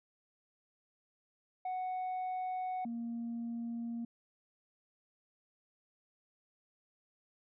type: tone pair in turn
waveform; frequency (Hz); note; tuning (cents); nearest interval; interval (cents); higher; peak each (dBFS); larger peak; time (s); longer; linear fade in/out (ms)
sine; 740 / 233.6; F#5 / A#3; 0 / +4; octave + minor sixth; 1996; first; -32 / -35; first; 1.65-2.85 / 2.85-4.05; neither; 5
effects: tanh soft clip ceiling -34 dBFS